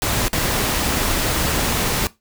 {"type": "noise with dropouts", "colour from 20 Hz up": "pink", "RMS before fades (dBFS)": -20, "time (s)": [0.02, 2.07], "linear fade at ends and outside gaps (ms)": 1, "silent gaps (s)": [0.282, 0.33], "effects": ["noise-tail reverb RT60 0.2 s tail -18 dB re dry"]}